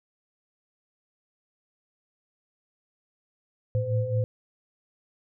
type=tone cluster; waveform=sine; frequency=108.7 / 113.3 / 512 Hz; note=A2 / A#2 / C5; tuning=-21 / -49 / -38 cents; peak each=-29 / -26 / -30 dBFS; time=3.75-4.24 s; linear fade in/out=0 ms; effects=none